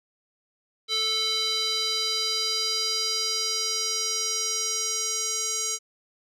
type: tone with band-pass filter sweep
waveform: square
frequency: 440 Hz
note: A4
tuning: in tune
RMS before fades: -27 dBFS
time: 0.88-5.79 s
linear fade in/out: 50 ms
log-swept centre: 4000 to 6500 Hz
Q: 4.2
effects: none

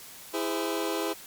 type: chord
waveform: sawtooth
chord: E augmented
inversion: none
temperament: just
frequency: 329.6 / 412 / 515 Hz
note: E4 / G#4 / B#4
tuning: 0 / -14 / -28 cents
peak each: -27 / -28 / -30 dBFS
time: 0.33-1.14 s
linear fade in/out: 20 ms
effects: white hiss -46 dBFS RMS until 1.26 s + MP3 96 kbps

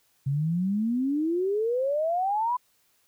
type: exponential sweep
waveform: sine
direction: up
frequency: 133.5 to 1012 Hz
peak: -23 dBFS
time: 0.26-2.57 s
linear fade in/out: 10 ms
effects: white hiss -67 dBFS RMS until 3.07 s

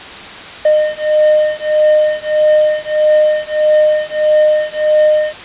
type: beating tone pair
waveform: triangle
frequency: 610 / 611.6 Hz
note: D#5 / D#5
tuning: -34 / -30 cents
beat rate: 1.6 Hz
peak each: -10 dBFS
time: 0.65-5.33 s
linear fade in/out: 5 ms
effects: white hiss -29 dBFS RMS until 5.44 s + resampled to 8000 Hz

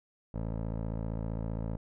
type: tone with low-pass filter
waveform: 15% pulse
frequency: 55.3 Hz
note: A1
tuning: 9 cents sharp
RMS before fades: -35 dBFS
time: 0.34-1.77 s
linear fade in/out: 5 ms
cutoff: 700 Hz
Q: 0.85
effects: none

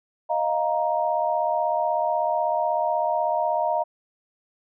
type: chord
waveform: sine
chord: Eb suspended second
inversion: none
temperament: equal with one note detuned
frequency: 622.3 / 698.5 / 936.1 Hz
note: Eb5 / F5 / Bb5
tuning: 0 / 0 / +7 cents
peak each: -25 dBFS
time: 0.29-3.84 s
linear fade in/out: 20 ms
effects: none

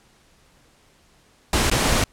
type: noise with dropouts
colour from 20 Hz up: pink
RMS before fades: -19 dBFS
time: 1.53-2.04 s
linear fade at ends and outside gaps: 2 ms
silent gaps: 1.7-1.713 s
effects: pink hiss -57 dBFS RMS until 2.12 s + low-pass 10000 Hz 12 dB/octave

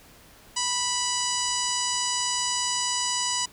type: harmonic tone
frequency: 984 Hz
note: B5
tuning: 7 cents flat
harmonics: 1 / 2 / 3 / 4 / 5 / 6 / 7 / 8 / 9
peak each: -31 / -37 / -32 / -37 / -31 / -33 / -33 / -33 / -37 dBFS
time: 0.56-3.46 s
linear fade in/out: 10 ms
effects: pink hiss -52 dBFS RMS until 3.52 s

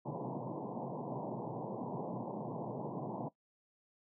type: band-pass noise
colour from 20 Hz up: pink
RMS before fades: -41 dBFS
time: 0.05-3.29 s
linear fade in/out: 10 ms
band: 120 to 1000 Hz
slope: 96 dB/octave
effects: noise-tail reverb RT60 0.1 s tail -17 dB re dry

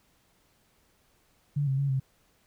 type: tone with pitch steps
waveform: sine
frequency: 144.3 / 134.5 / 139.7 / 133.1 Hz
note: D3 / C3 / C#3 / C3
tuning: -30 / +48 / +14 / +30 cents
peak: -24 dBFS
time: 1.56-2 s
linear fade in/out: 10 ms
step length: 110 ms
effects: pink hiss -67 dBFS RMS until 2.46 s

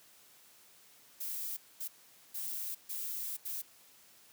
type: noise bursts at uneven times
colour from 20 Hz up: violet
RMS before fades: -39 dBFS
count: 5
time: 1.2-1.57 / 1.8-1.88 / 2.34-2.75 / 2.89-3.37 / 3.45-3.62 s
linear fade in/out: 10 ms
effects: white hiss -61 dBFS RMS until 4.32 s + high-pass 100 Hz 12 dB/octave

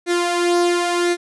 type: tone with flanger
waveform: sawtooth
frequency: 349.2 Hz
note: F4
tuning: in tune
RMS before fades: -18 dBFS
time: 0.06-1.17 s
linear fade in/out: 50 ms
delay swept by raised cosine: 0.49 to 2.69 ms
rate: 0.95 Hz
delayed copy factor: +0.55
effects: resampled to 24000 Hz

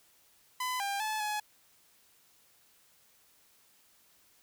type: tone with pitch steps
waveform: sawtooth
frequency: 1008 / 798 / 864 / 844 Hz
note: B5 / G5 / A5 / G#5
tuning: +35 / +31 / -32 / +28 cents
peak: -28 dBFS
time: 0.6-1.4 s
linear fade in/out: 5 ms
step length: 200 ms
effects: white hiss -65 dBFS RMS until 4.42 s

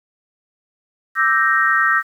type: chord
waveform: sine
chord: E half-diminished seventh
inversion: third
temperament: equal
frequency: 1174.7 / 1318.5 / 1568 / 1864.7 Hz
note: D6 / E6 / G6 / Bb6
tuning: 0 / 0 / 0 / 0 cents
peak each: -23 / -18 / -18 / -17 dBFS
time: 1.15-2.03 s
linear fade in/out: 50 ms
effects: 8-bit

